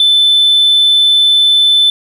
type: tone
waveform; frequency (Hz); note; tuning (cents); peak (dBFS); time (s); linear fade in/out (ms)
sine; 3520; A7; 0; -4; 0-1.9; 2
effects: tanh soft clip ceiling -3 dBFS + 7-bit